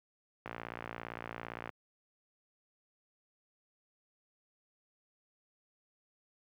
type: click train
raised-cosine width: 0.5 ms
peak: -25 dBFS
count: 72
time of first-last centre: 0.46-1.693 s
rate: 57.6 Hz
effects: high-pass 80 Hz 12 dB/octave + 11-bit